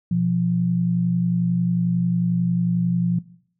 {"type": "tone pair together", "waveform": "sine", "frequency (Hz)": [123.47, 174.61], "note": ["B2", "F3"], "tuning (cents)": [0, 0], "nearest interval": "tritone", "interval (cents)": 600, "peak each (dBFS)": [-25, -18], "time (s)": [0.11, 3.19], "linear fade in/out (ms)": 5, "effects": ["noise-tail reverb RT60 0.6 s tail -19 dB re dry"]}